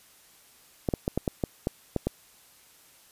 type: clicks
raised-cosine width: 2 ms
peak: -12 dBFS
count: 9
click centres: 0.888 / 0.938 / 1.079 / 1.176 / 1.278 / 1.438 / 1.671 / 1.963 / 2.07 s
effects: white hiss -57 dBFS RMS until 3.11 s + resampled to 32000 Hz